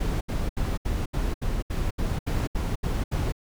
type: noise bursts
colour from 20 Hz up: brown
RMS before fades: -26 dBFS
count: 12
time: 0-3.323 s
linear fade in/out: 10 ms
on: 210 ms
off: 73 ms
effects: none

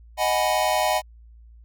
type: chord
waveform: square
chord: G# minor seventh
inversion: second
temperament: equal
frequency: 622.3 / 740 / 830.6 / 987.8 Hz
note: D#5 / F#5 / G#5 / B5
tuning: 0 / 0 / 0 / 0 cents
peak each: -25 / -25 / -27 / -28 dBFS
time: 0.17-1.02 s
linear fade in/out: 50 ms
effects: added 57 Hz sine -45 dBFS peak until 1.64 s

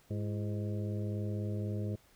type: harmonic tone with a mistuned harmonic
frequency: 103.83 Hz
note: G#2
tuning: in tune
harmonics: 1 / 2 / 3 / 4 / 5 / 6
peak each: -34 / -40 / -44 / -46 / -48 / -50 dBFS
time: 0.1-1.96 s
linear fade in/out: 10 ms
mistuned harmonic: 3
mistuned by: +120 cents
effects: pink hiss -65 dBFS RMS until 2.15 s

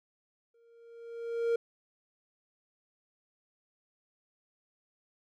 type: tone with exponential growth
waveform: triangle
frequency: 465.2 Hz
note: A#4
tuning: 4 cents flat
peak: -22 dBFS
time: 0.54-1.56 s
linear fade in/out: 5 ms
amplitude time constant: 220 ms
effects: none

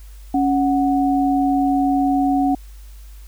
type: tone pair together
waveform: sine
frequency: 277.2 / 738.6 Hz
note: C#4 / F#5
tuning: 0 / -3 cents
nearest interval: octave + perfect fourth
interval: 1697 cents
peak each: -16 / -19 dBFS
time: 0.34-2.55 s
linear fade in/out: 5 ms
effects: added 50 Hz sine -36 dBFS peak until 3.27 s + white hiss -52 dBFS RMS until 3.27 s

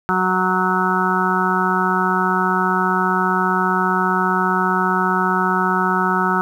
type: harmonic tone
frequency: 185 Hz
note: F#3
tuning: in tune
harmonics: 1 / 2 / 4 / 5 / 6 / 7 / 8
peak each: -22 / -24 / -26 / -22 / -28 / -20 / -23 dBFS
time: 0.09-6.41 s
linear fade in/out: 0 ms
effects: 8-bit

